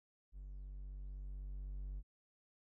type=tone with level ramp; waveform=triangle; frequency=47.95 Hz; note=G1; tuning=37 cents flat; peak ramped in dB=-45 to -39 dBFS; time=0.32-2.03 s; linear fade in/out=50 ms; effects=none